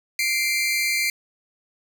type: tone pair together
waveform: sawtooth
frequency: 2093 / 2349 Hz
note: C7 / D7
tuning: 0 / 0 cents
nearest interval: major second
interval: 200 cents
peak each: -20 dBFS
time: 0.19-1.1 s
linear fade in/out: 2 ms
effects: none